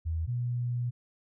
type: tone pair in turn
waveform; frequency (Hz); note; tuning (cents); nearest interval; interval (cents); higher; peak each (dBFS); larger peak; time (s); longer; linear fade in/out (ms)
sine; 81.2 / 121.66; E2 / B2; -26 / -26; perfect fifth; 700; second; -28; neither; 0.05-0.27 / 0.27-0.91; second; 20
effects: none